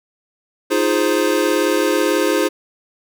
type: chord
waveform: square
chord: F minor seventh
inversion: third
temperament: equal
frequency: 311.1 / 349.2 / 415.3 / 523.3 Hz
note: Eb4 / F4 / Ab4 / C5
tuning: 0 / 0 / 0 / 0 cents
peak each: -21 dBFS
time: 0.7-2.49 s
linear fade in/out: 20 ms
effects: none